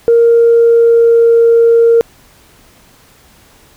sine tone with pitch glide, 466.2 to 463.2 Hz, A#4 to A#4, 0 to -11 cents, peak -3 dBFS, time 0.08-2.01 s, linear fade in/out 0 ms, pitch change -11 cents, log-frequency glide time 0.21-1.39 s, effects tanh soft clip ceiling 0 dBFS + pink hiss -45 dBFS RMS until 3.76 s

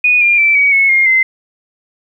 sine tone with pitch steps, 2475 / 2402 / 2331 / 2262 / 2195 / 2130 / 2067 Hz, D#7 / D7 / D7 / C#7 / C#7 / C7 / C7, -10 / +38 / -14 / +34 / -18 / +30 / -22 cents, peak -7 dBFS, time 0.04-1.23 s, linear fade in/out 5 ms, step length 170 ms, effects 8-bit

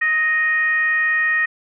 sine tone with frequency modulation, 1864.7 Hz, A#6, in tune, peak -15 dBFS, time 0.01-1.46 s, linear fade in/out 10 ms, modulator 602 Hz, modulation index 0.43, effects none

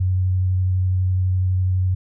sine tone with vibrato, 92.5 Hz, F#2, in tune, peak -16 dBFS, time 0-1.95 s, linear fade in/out 10 ms, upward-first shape sine, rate 12 Hz, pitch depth 12 cents each way, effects none

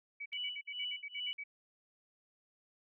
sine tone bursts, 2277 Hz, C#7, 46 cents sharp, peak -40 dBFS, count 11, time 0.2-1.439 s, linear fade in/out 10 ms, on 59 ms, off 59 ms
sine tone with tremolo, 2960 Hz, F#7, in tune, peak -36 dBFS, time 0.33-1.33 s, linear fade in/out 0 ms, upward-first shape sine, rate 2.4 Hz, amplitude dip 100%
effects none

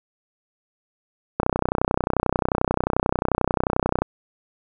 click train, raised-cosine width 1 ms, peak -5 dBFS, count 83, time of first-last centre 1.4-4.02 s, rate 31.3 Hz, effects none

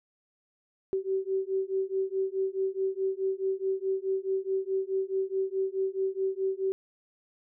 sine beating tone pair, 381.3 / 386 Hz, G4 / G4, -48 / -27 cents, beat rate 4.7 Hz, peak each -30 dBFS, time 0.93-6.72 s, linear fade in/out 0 ms, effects none

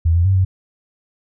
sine tone with pitch steps, 82.5 / 85.9 / 96 / 93.8 Hz, E2 / F2 / G2 / F#2, +2 / -28 / -36 / +24 cents, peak -11 dBFS, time 0.05-0.45 s, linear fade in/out 10 ms, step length 100 ms, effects none

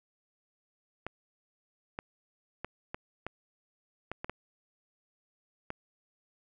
clicks, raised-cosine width 0.5 ms, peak -21 dBFS, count 9, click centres 1.066 / 1.989 / 2.646 / 2.945 / 3.266 / 4.116 / 4.245 / 4.296 / 5.704 s, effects none

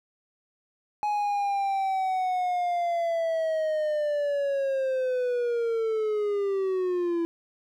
triangle linear sweep, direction down, 840 to 333.6 Hz, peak -22 dBFS, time 1.03-7.25 s, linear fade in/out 0 ms, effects none

